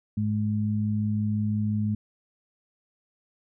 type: tone pair together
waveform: sine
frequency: 105.8 / 211.6 Hz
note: G#2 / G#3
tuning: +33 / +33 cents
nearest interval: octave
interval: 1200 cents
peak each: -26 dBFS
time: 0.17-1.95 s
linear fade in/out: 5 ms
effects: none